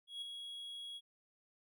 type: tone with ADSR envelope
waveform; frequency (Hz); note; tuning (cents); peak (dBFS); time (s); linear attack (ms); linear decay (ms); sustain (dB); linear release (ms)
triangle; 3322; G#7; 0; -38; 0.07-1.01; 150; 5; -5; 46
effects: none